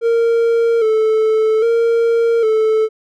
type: tone with vibrato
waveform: triangle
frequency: 450 Hz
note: A4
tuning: 39 cents sharp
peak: -9 dBFS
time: 0.01-2.89 s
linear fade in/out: 50 ms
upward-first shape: square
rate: 0.62 Hz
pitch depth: 48 cents each way
effects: none